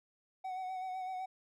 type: tone with vibrato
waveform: triangle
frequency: 747 Hz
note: F#5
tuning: 16 cents sharp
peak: -35 dBFS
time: 0.44-1.26 s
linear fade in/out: 10 ms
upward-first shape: sine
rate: 7.9 Hz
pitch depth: 29 cents each way
effects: MP3 96 kbps